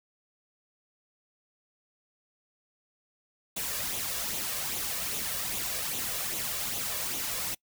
white noise with flanger, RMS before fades -33 dBFS, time 3.56-7.55 s, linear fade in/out 10 ms, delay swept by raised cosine 0.29 to 1.79 ms, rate 2.5 Hz, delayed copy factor +0.55, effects noise-tail reverb RT60 0.1 s tail -25 dB re dry

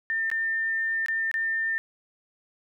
sine tone with dropouts, 1802 Hz, A6, 41 cents sharp, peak -24 dBFS, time 0.1-1.78 s, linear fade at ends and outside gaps 0 ms, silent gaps 0.301-0.315 / 1.061-1.084 / 1.314-1.341 s, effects none

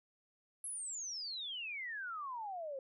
sine exponential sweep, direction down, 11175 to 520 Hz, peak -40 dBFS, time 0.64-2.79 s, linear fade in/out 2 ms, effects none

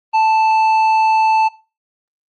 sine tone with tanh clipping, 880 Hz, A5, in tune, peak -12 dBFS, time 0.13-1.49 s, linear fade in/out 20 ms, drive 8 dB, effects noise-tail reverb RT60 0.3 s tail -18 dB re dry + Opus 32 kbps

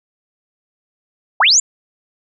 sine linear sweep, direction up, 601 to 7459 Hz, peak -8 dBFS, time 1.4-1.6 s, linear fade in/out 5 ms, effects none

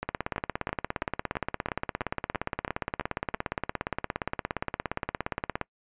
two click trains, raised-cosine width 0.5 ms, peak -13 / -16 dBFS, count 96 / 11, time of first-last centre 0.09-5.613 / 0.03-3.341 s, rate 17.2 / 3.02 Hz, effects noise-tail reverb RT60 0.1 s tail -24 dB re dry + resampled to 8000 Hz

